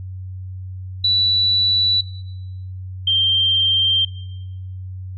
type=tone pair in turn; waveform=sine; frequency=3951 / 3159 Hz; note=B7 / G7; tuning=0 / +13 cents; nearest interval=major third; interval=387 cents; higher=first; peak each=-13 dBFS; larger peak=neither; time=1.04-2.01 / 3.07-4.05 s; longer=second; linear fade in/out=5 ms; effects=noise-tail reverb RT60 0.9 s tail -18 dB re dry + added 93 Hz sine -28 dBFS peak until 5.17 s